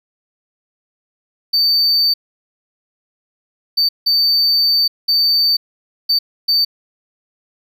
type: tone bursts at uneven times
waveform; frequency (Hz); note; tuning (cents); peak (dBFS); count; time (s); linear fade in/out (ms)
triangle; 4580; D8; -44; -10; 6; 1.53-2.14 / 3.77-3.89 / 4.06-4.88 / 5.08-5.57 / 6.09-6.19 / 6.48-6.65; 10
effects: none